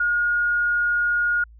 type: tone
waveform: sine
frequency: 1433 Hz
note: F6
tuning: 44 cents sharp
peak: -18 dBFS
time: 0-1.44 s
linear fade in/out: 5 ms
effects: added 56 Hz sine -44 dBFS peak until 1.59 s